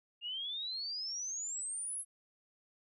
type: exponential sweep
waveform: sine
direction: up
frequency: 2794 to 11000 Hz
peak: -37 dBFS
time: 0.21-2.05 s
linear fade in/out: 50 ms
effects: none